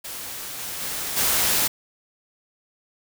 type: noise with level steps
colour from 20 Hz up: white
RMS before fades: -34 / -32 / -29 / -21 dBFS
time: 0.04-1.68 s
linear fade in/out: 10 ms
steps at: 0.58 / 0.8 / 1.16 s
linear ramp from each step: 20 ms
effects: none